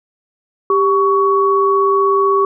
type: tone pair together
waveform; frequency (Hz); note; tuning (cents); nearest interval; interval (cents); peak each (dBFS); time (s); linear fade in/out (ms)
sine; 394.3 / 1121; G4 / C#6; +10 / +19; octave + tritone; 1809; -13 / -13; 0.7-2.45; 2
effects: none